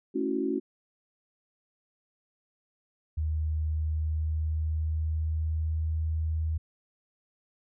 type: chord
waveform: sine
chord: F# minor seventh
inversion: first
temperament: equal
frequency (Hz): 220 / 277.2 / 329.6 / 370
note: A3 / C#4 / E4 / F#4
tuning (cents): 0 / 0 / 0 / 0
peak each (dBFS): -35 / -30 / -33 / -31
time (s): 0.14-0.6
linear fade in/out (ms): 20
type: tone with pitch glide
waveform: sine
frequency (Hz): 77.78 to 79.37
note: D#2 to D#2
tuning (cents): 0 to +35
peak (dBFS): -26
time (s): 3.17-6.58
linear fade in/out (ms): 10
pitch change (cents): +35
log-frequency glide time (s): 3.68-6.02
effects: none